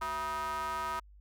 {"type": "ring-modulated tone", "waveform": "square", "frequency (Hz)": 147.6, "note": "D3", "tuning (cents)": 9, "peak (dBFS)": -31, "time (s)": [0.01, 1], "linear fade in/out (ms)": 10, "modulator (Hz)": 1110, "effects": ["added 50 Hz sine -53 dBFS peak until 1.2 s"]}